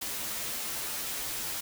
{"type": "noise with comb filter", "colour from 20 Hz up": "white", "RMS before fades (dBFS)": -35, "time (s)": [0.01, 1.61], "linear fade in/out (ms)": 10, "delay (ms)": 11, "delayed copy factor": -0.65, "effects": []}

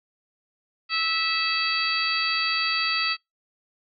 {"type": "harmonic tone", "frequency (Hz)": 654, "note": "E5", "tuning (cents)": -14, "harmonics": [2, 3, 4, 5, 6, 7], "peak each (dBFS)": [-29, -31, -27, -34, -33, -27], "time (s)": [0.89, 3.17], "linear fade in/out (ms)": 50, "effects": ["noise-tail reverb RT60 0.2 s tail -25 dB re dry"]}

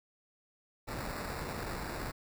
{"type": "noise with sample-and-hold", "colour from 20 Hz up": "pink", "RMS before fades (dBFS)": -39, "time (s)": [0.87, 2.12], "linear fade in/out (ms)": 20, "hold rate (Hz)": 3150, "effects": []}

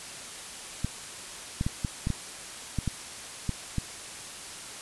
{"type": "clicks", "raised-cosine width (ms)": 5, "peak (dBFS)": -15, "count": 10, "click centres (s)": [0.846, 1.611, 1.665, 1.848, 2.071, 2.103, 2.787, 2.877, 3.493, 3.783], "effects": ["white hiss -41 dBFS RMS until 4.81 s", "resampled to 24000 Hz"]}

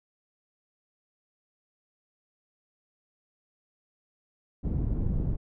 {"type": "low-pass noise", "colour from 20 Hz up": "pink", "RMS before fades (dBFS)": -28, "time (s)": [4.63, 5.37], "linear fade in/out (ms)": 20, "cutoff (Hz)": 190, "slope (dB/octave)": 12, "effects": []}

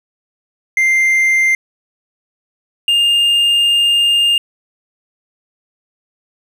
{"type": "tone pair in turn", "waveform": "triangle", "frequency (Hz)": [2093, 2814], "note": ["C7", "F7"], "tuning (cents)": [0, 12], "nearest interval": "perfect fourth", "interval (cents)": 512, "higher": "second", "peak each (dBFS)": -8, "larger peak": "neither", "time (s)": [[0.77, 1.55], [2.88, 4.38]], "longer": "second", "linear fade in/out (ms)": 2, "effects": []}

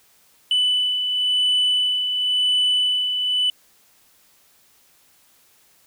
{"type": "beating tone pair", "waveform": "sine", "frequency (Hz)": [2989, 2989.95], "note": ["F#7", "F#7"], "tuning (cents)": [17, 17], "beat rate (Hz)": 0.95, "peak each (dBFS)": [-16, -25], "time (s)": [0.51, 3.5], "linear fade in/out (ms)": 2, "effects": ["tanh soft clip ceiling -14 dBFS", "white hiss -57 dBFS RMS until 5.86 s"]}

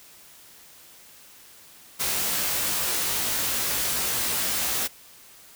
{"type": "noise with comb filter", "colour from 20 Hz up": "white", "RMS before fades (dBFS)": -26, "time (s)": [1.99, 4.88], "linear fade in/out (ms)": 20, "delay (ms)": 17, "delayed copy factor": 0.8, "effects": ["white hiss -50 dBFS RMS until 5.55 s"]}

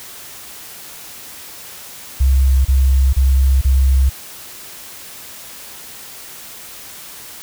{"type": "tone bursts", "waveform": "sine", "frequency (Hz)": 66.4, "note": "C2", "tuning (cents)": 26, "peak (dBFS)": -9, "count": 4, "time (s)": [2.2, 4.096], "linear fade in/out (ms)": 10, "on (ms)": 450, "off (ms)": 32, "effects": ["white hiss -35 dBFS RMS until 7.42 s"]}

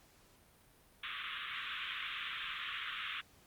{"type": "band-pass noise", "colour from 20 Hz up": "white", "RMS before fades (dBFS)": -42, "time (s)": [1.03, 3.21], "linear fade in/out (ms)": 5, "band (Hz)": [1100, 3600], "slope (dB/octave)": 96, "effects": ["pink hiss -65 dBFS RMS until 3.46 s", "Opus 48 kbps"]}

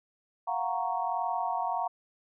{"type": "chord", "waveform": "sine", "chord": "Gb major seventh", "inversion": "third", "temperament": "equal", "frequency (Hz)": [698.5, 740, 932.3, 1108.7], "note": ["F5", "Gb5", "Bb5", "Db6"], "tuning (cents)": [0, 0, 0, 0], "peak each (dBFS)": [-34, -33, -32, -37], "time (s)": [0.47, 1.88], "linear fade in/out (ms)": 10, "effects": []}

